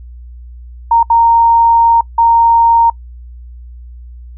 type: tone bursts at uneven times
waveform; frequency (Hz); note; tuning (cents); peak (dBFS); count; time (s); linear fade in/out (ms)
sine; 926; A#5; -12; -5; 3; 0.91-1.03 / 1.1-2.01 / 2.18-2.9; 5
effects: noise-tail reverb RT60 0.1 s tail -24 dB re dry + added 60 Hz sine -29 dBFS peak until 4.37 s